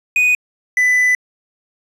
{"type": "tone pair in turn", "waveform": "triangle", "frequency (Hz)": [2484, 1995.8], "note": ["D#7", "B6"], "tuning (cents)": [-3, 18], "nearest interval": "major third", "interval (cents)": 379, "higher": "first", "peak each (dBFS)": -9, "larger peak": "neither", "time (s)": [[0.16, 0.35], [0.77, 1.15]], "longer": "second", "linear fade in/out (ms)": 2, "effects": ["resampled to 32000 Hz", "7-bit"]}